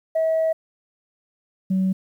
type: tone pair in turn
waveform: sine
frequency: 644 / 188.72 Hz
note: E5 / F#3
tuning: -41 / +34 cents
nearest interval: octave + major sixth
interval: 2125 cents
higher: first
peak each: -16 dBFS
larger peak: neither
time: 0.15-0.53 / 1.7-1.93 s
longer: first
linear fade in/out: 10 ms
effects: tanh soft clip ceiling -15 dBFS + 9-bit